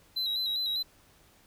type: tone with vibrato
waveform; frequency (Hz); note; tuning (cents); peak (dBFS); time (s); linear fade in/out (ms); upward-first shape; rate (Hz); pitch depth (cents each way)
triangle; 3951; B7; 0; -27; 0.16-0.83; 10; square; 5; 43
effects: pink hiss -61 dBFS RMS until 1.46 s